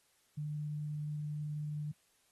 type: tone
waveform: sine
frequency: 149.7 Hz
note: D3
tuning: 33 cents sharp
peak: -36 dBFS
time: 0.37-1.92 s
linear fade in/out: 10 ms
effects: white hiss -72 dBFS RMS until 2.31 s + AAC 32 kbps